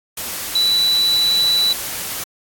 sine tone in noise, 3958 Hz, B7, 3 cents sharp, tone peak -13 dBFS, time 0.55-1.73 s, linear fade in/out 5 ms, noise white, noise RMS -26 dBFS, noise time 0.17-2.24 s, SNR +10 dB, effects AAC 64 kbps

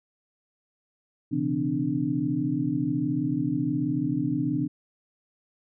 sine tone cluster, 124.8 / 138.7 / 164.9 / 257.1 / 295.8 Hz, B2 / C#3 / E3 / C4 / D4, +19 / +1 / +1 / -30 / +13 cents, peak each -35 / -32 / -32 / -29 / -27 dBFS, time 1.31-4.68 s, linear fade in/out 20 ms, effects none

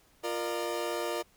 30% pulse chord, Bb major, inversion second, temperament equal with one note detuned, 349.2 / 466.2 / 602.4 Hz, F4 / Bb4 / D5, 0 / 0 / +44 cents, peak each -33 dBFS, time 0.23-1.23 s, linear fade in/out 20 ms, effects pink hiss -64 dBFS RMS until 1.36 s

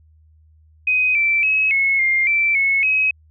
sine tone with pitch steps, 2510 / 2335 / 2563 / 2185 / 2114 / 2336 / 2193 / 2546 Hz, D#7 / D7 / E7 / C#7 / C7 / D7 / C#7 / D#7, +15 / -11 / -49 / -26 / +17 / -10 / -19 / +39 cents, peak -14 dBFS, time 0.87-3.11 s, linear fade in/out 5 ms, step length 280 ms, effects added 78 Hz sine -49 dBFS peak until 3.3 s

